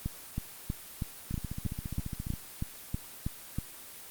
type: two click trains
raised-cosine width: 5 ms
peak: -19 / -23 dBFS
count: 12 / 16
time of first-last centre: 0.06-3.586 / 1.31-2.337 s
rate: 3.12 / 14.6 Hz
effects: white hiss -47 dBFS RMS until 4.1 s + Opus 24 kbps